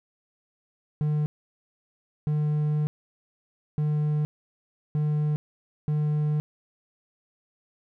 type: tone bursts at uneven times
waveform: triangle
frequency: 150.4 Hz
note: D3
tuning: 42 cents sharp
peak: -20 dBFS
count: 5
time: 1.01-1.26 / 2.27-2.87 / 3.78-4.25 / 4.95-5.36 / 5.88-6.4 s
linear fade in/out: 0 ms
effects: none